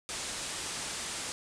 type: low-pass noise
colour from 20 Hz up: white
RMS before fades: -38 dBFS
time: 0.09-1.32 s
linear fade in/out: 0 ms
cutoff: 9400 Hz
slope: 48 dB/octave
effects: none